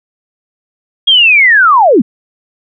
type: linear sweep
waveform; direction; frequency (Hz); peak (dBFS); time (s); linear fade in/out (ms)
sine; down; 3302 to 185; -3; 1.07-2.02; 10
effects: none